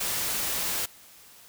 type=noise; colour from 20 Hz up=white; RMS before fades=-29 dBFS; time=0-0.86 s; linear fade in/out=10 ms; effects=white hiss -52 dBFS RMS until 1.48 s